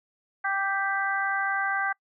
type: harmonic tone with a mistuned harmonic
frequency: 392 Hz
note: G4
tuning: in tune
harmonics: 2 / 3 / 4 / 5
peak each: -30 / -32 / -27 / -34 dBFS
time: 0.44-1.93 s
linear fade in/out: 10 ms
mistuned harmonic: 5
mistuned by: +17 cents
effects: noise-tail reverb RT60 0.1 s tail -25 dB re dry